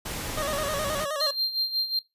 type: noise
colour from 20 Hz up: pink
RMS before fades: -33 dBFS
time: 0.05-1.05 s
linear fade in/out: 10 ms
type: tone with vibrato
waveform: 25% pulse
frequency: 590 Hz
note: D5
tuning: 8 cents sharp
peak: -24 dBFS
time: 0.37-1.31 s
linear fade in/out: 5 ms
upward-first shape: square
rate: 9.5 Hz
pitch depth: 80 cents each way
type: tone with tremolo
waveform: triangle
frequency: 4178 Hz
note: C8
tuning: 3 cents flat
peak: -21 dBFS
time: 1.2-1.99 s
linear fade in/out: 2 ms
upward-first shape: sine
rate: 5.5 Hz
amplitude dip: 75%
effects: noise-tail reverb RT60 0.2 s tail -18 dB re dry + resampled to 32000 Hz